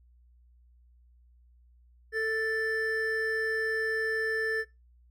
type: tone pair together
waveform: triangle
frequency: 443.5 / 1763.8 Hz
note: A4 / A6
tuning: +14 / +4 cents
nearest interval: 2 octaves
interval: 2390 cents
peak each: -28 dBFS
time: 2.12-4.65 s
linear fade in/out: 50 ms
effects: noise-tail reverb RT60 0.2 s tail -19 dB re dry + added 60 Hz sine -57 dBFS peak until 5.1 s